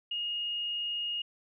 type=tone; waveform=sine; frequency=2859 Hz; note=F7; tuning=40 cents sharp; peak=-31 dBFS; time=0.11-1.22 s; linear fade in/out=5 ms; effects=none